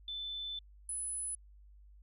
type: tone pair in turn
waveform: sine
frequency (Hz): 3520 / 10078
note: A7 / D#9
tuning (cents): 0 / +21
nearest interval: octave + tritone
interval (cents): 1821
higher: second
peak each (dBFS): -38 / -36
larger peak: second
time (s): 0.08-0.59 / 0.89-1.35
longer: first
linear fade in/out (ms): 2
effects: added 50 Hz sine -55 dBFS peak until 2.02 s